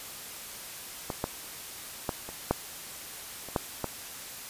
clicks, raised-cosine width 1 ms, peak -17 / -14 / -14 / -25 / -9 / -27 / -11 / -15 dBFS, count 8, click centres 1.102 / 1.241 / 2.092 / 2.29 / 2.51 / 3.487 / 3.562 / 3.843 s, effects white hiss -42 dBFS RMS until 4.49 s + resampled to 32000 Hz

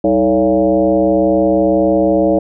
sine tone with frequency modulation, 440 Hz, A4, in tune, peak -9 dBFS, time 0.04-2.39 s, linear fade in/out 5 ms, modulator 122 Hz, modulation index 1.8, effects none

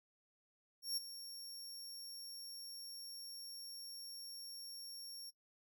sawtooth tone with ADSR envelope, 5520 Hz, F8, 21 cents flat, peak -33 dBFS, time 0.82-5.31 s, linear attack 150 ms, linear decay 17 ms, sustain -13 dB, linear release 22 ms, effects noise-tail reverb RT60 0.1 s tail -17 dB re dry

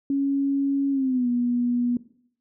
sine tone with pitch glide, 277.2 to 242.7 Hz, C#4 to B3, 0 to -30 cents, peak -20 dBFS, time 0.1-1.97 s, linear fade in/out 2 ms, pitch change -230 cents, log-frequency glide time 0.91-1.28 s, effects noise-tail reverb RT60 0.6 s tail -17 dB re dry

